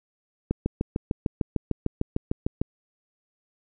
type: click train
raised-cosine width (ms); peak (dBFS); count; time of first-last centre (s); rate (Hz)
3; -11; 15; 0.51-2.615; 6.65
effects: none